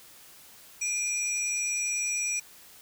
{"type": "tone cluster", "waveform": "sine", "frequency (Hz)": [2408, 5850, 7880], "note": ["D7", "F#8", "B8"], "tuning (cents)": [43, -21, -5], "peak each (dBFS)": -31, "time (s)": [0.81, 2.4], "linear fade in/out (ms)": 10, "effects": ["tanh soft clip ceiling -17 dBFS", "white hiss -52 dBFS RMS until 2.81 s"]}